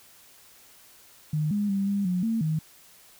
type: tone with pitch steps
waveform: sine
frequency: 152.7 / 205.8 / 196.8 / 200.6 / 180.5 / 225.8 / 157.1 Hz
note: D#3 / G#3 / G3 / G3 / F#3 / A3 / D#3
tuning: -32 / -16 / +7 / +40 / -43 / +45 / +17 cents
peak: -23 dBFS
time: 1.33-2.59 s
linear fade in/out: 5 ms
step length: 180 ms
effects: white hiss -54 dBFS RMS until 3.19 s